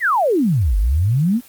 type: exponential two-way sweep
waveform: sine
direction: down then up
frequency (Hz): 2108 to 46.25 to 257.1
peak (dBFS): -13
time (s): 0-1.41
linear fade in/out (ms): 50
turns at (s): 0.77
effects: white hiss -45 dBFS RMS until 1.48 s + Opus 24 kbps